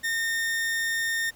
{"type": "tone", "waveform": "40% pulse", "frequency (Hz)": 1827, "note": "A#6", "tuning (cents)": -35, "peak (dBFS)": -24, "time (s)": [0.03, 1.31], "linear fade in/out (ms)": 20, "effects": ["pink hiss -55 dBFS RMS until 1.35 s"]}